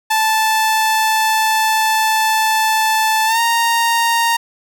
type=tone with pitch glide; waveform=sawtooth; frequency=877 to 928.6 Hz; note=A5 to A#5; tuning=-6 to -7 cents; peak=-9 dBFS; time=0.1-4.37 s; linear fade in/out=10 ms; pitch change=+99 cents; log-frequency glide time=3.26-3.4 s; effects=8-bit

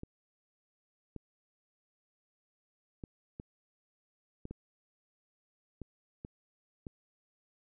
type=clicks; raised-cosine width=3 ms; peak=-29 dBFS; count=9; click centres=0.034 / 1.163 / 3.038 / 3.399 / 4.454 / 4.51 / 5.817 / 6.249 / 6.868 s; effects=none

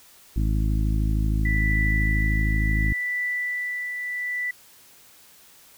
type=harmonic tone; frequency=53.1 Hz; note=G#1; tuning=39 cents sharp; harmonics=1 / 2 / 3 / 4 / 5 / 6; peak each=-21 / -27 / -31 / -33 / -35 / -37 dBFS; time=0.36-2.93 s; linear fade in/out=5 ms
type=tone with tremolo; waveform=sine; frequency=1975.5 Hz; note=B6; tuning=in tune; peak=-23 dBFS; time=1.45-4.51 s; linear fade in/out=5 ms; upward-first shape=triangle; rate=0.7 Hz; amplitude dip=45%
effects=white hiss -52 dBFS RMS until 5.77 s

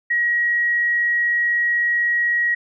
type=tone; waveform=sine; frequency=1902 Hz; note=A#6; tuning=34 cents sharp; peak=-16 dBFS; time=0.1-2.55 s; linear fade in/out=10 ms; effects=none

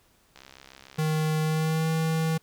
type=click train; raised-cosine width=0.2 ms; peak=-29 dBFS; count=63; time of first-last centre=0.36-1.288 s; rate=66.8 Hz
type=tone with pitch glide; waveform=square; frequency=156 to 160.66 Hz; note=D#3 to E3; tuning=+5 to -44 cents; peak=-24 dBFS; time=0.98-2.38 s; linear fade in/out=10 ms; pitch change=+51 cents; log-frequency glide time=1.42-1.89 s
effects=pink hiss -63 dBFS RMS until 2.42 s

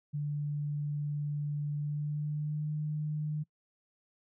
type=tone with pitch glide; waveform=sine; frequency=146.83 to 151.57 Hz; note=D3 to D#3; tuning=0 to -45 cents; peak=-31 dBFS; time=0.13-3.44 s; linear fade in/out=20 ms; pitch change=+55 cents; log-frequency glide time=1.76-2.71 s; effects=noise-tail reverb RT60 0.1 s tail -24 dB re dry

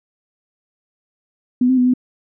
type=tone with pitch steps; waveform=sine; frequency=249 / 259.1 / 249.1 / 251.9 Hz; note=B3 / C4 / B3 / B3; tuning=+14 / -17 / +15 / +34 cents; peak=-11 dBFS; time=1.61-1.938 s; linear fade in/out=5 ms; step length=82 ms; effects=none

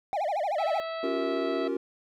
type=tone with vibrato; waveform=triangle; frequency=698.5 Hz; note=F5; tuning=in tune; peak=-24 dBFS; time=0.13-0.8 s; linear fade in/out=0 ms; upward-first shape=sine; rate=13 Hz; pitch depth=300 cents each way
type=harmonic tone; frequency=654 Hz; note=E5; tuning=14 cents flat; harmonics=1 / 2 / 3 / 4 / 5 / 6 / 7; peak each=-33 / -38 / -44 / -47 / -48 / -48 / -51 dBFS; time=0.58-1.68 s; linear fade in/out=5 ms
type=chord; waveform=triangle; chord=G half-diminished seventh; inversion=second; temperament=equal with one note detuned; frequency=277.2 / 349.2 / 384.8 / 466.2 Hz; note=Db4 / F4 / G4 / Bb4; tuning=0 / 0 / -32 / 0 cents; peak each=-31 dBFS; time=1.03-1.77 s; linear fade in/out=5 ms
effects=none

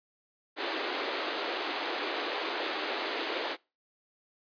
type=band-pass noise; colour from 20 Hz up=pink; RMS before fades=-34 dBFS; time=0.56-3.57 s; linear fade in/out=50 ms; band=300 to 4500 Hz; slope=48 dB/octave; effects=noise-tail reverb RT60 0.3 s tail -25 dB re dry + resampled to 11025 Hz

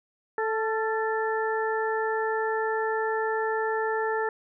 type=harmonic tone with a mistuned harmonic; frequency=440 Hz; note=A4; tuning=in tune; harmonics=1 / 2 / 3 / 4; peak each=-27 / -30 / -35 / -32 dBFS; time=0.38-4.29 s; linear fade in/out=2 ms; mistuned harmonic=3; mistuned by=+41 cents; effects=none

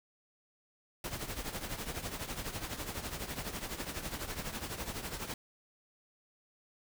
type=noise with tremolo; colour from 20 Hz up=pink; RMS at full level=-37 dBFS; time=1.04-5.34 s; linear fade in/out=2 ms; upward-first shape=triangle; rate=12 Hz; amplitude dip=75%; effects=none

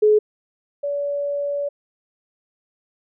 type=tone pair in turn; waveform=sine; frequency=425 / 572 Hz; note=G#4 / D5; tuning=+40 / -46 cents; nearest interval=perfect fourth; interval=514 cents; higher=second; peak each=-11 / -21 dBFS; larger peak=first; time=0.02-0.19 / 0.83-1.69 s; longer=second; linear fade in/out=10 ms; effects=none

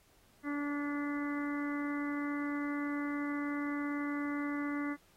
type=harmonic tone; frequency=289.2 Hz; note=D4; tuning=27 cents flat; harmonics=1 / 2 / 3 / 4 / 5 / 6 / 7; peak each=-34 / -48 / -51 / -44 / -47 / -49 / -45 dBFS; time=0.43-4.97 s; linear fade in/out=50 ms; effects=pink hiss -67 dBFS RMS until 5.16 s + AAC 48 kbps

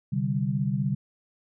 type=chord; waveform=sine; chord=C suspended second; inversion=none; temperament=equal with one note detuned; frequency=130.81 / 146.83 / 195.21 Hz; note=C3 / D3 / G3; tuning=0 / 0 / -7 cents; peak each=-28 dBFS; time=0.12-0.95 s; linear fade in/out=10 ms; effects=none

